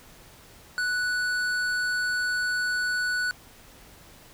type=tone with hard clipping; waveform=sine; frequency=1480 Hz; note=F#6; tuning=in tune; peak=-26 dBFS; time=0.78-3.31 s; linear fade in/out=0 ms; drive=11 dB; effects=pink hiss -51 dBFS RMS until 4.33 s